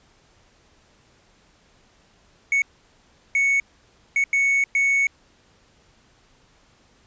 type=tone bursts at uneven times; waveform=triangle; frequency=2217 Hz; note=C#7; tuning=in tune; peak=-15 dBFS; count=5; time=2.52-2.62 / 3.35-3.6 / 4.16-4.24 / 4.33-4.64 / 4.75-5.07 s; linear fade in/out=2 ms; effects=pink hiss -58 dBFS RMS until 7.06 s + resampled to 16000 Hz